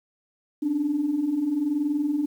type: tone pair together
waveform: sine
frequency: 275 / 295.9 Hz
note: C#4 / D4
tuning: -14 / +13 cents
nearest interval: minor second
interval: 127 cents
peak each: -29 / -22 dBFS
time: 0.62-2.26 s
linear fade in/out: 10 ms
effects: tanh soft clip ceiling -15 dBFS + 9-bit